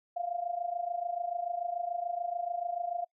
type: tone with amplitude modulation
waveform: sine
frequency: 698 Hz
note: F5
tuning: 1 cent flat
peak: -28 dBFS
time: 0.16-3.05 s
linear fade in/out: 10 ms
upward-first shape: sine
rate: 26.9 Hz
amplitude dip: 80%
effects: noise-tail reverb RT60 0.1 s tail -25 dB re dry